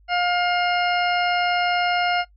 harmonic tone with a mistuned harmonic, 709 Hz, F5, 26 cents sharp, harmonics 1 / 2 / 3 / 4 / 6 / 7, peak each -21 / -25 / -27 / -29 / -35 / -36 dBFS, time 0.08-2.25 s, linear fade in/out 50 ms, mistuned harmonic 7, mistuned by +78 cents, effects noise-tail reverb RT60 0.1 s tail -19 dB re dry + added 50 Hz sine -51 dBFS peak until 2.36 s

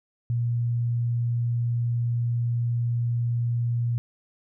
sine tone, 118.8 Hz, A#2, 33 cents sharp, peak -22 dBFS, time 0.3-3.98 s, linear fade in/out 0 ms, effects none

